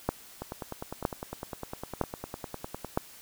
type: two click trains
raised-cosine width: 1 ms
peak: -21 / -11 dBFS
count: 25 / 4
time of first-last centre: 0.42-2.847 / 0.09-2.975 s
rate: 9.89 / 1.04 Hz
effects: white hiss -51 dBFS RMS until 3.21 s